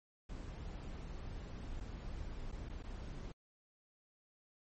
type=noise with dropouts; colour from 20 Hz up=brown; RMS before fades=-45 dBFS; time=0.29-3.32 s; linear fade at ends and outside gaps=5 ms; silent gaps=1.802-1.807 / 2.517-2.523 / 2.689-2.696 / 2.827-2.837 s; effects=MP3 32 kbps